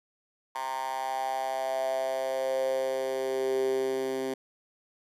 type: tone with high-pass filter sweep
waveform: 10% pulse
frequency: 132.1 Hz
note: C3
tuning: 17 cents sharp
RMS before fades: -30 dBFS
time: 0.55-4.34 s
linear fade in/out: 5 ms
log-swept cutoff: 970 to 320 Hz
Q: 6.6
effects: resampled to 32000 Hz